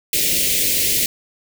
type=band-stop noise; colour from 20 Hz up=white; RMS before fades=-18 dBFS; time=0.13-1.06 s; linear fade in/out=2 ms; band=570 to 2000 Hz; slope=48 dB/octave; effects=none